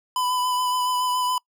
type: tone with vibrato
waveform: square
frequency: 1000 Hz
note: B5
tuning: 21 cents sharp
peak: -22 dBFS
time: 0.16-1.38 s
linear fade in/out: 2 ms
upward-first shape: sine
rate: 7.1 Hz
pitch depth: 18 cents each way
effects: noise-tail reverb RT60 0.1 s tail -26 dB re dry